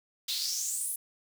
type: noise with high-pass filter sweep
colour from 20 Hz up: pink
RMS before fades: -33 dBFS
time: 0.28-0.96 s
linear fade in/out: 5 ms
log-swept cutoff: 3700 to 11000 Hz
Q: 5.3
effects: none